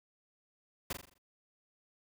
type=noise with echo; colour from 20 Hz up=pink; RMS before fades=-37 dBFS; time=0.9-0.93 s; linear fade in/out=5 ms; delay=42 ms; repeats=6; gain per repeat=-6 dB; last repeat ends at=1.182 s; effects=none